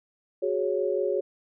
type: chord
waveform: sine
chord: F# suspended second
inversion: none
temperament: equal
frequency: 370 / 415.3 / 554.4 Hz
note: F#4 / G#4 / C#5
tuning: 0 / 0 / 0 cents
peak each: -28 dBFS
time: 0.42-1.21 s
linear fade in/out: 10 ms
effects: none